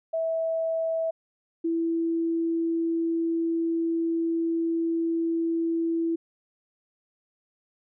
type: tone pair in turn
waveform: sine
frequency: 652 / 331.3 Hz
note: E5 / E4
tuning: -19 / +9 cents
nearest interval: octave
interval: 1172 cents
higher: first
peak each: -24 / -23 dBFS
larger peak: second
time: 0.13-1.11 / 1.64-6.16 s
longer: second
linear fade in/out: 10 ms
effects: none